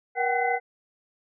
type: tone cluster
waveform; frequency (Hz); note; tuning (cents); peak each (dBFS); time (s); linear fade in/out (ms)
sine; 476.5 / 749 / 782 / 1500 / 2040; A#4 / F#5 / G5 / F#6 / C7; +38 / +21 / -4 / +23 / -44; -29 / -26 / -28 / -34 / -29; 0.15-0.6; 50
effects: none